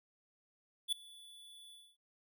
square tone with ADSR envelope, 3453 Hz, A7, 33 cents flat, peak -30 dBFS, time 0.88-1.97 s, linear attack 44 ms, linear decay 4 ms, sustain -24 dB, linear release 250 ms, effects none

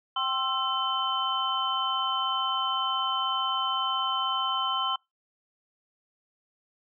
sine tone cluster, 777 / 1054 / 1332 / 3062 Hz, G5 / C6 / E6 / G7, -16 / +12 / +18 / -41 cents, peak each -35 / -29 / -32 / -30 dBFS, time 0.16-4.96 s, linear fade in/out 5 ms, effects noise-tail reverb RT60 0.2 s tail -26 dB re dry

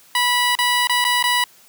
15% pulse tone with dropouts, 980 Hz, B5, 14 cents flat, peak -9 dBFS, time 0.15-1.44 s, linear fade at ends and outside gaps 2 ms, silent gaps 0.553-0.588 / 0.872-0.895 / 1.043-1.049 / 1.227-1.239 s, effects white hiss -50 dBFS RMS until 1.68 s + high-pass 100 Hz 12 dB/octave

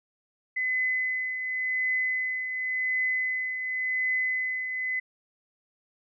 sine tone with tremolo, 2025 Hz, B6, 43 cents sharp, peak -23 dBFS, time 0.56-5 s, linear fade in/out 10 ms, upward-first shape triangle, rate 0.91 Hz, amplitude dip 55%, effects none

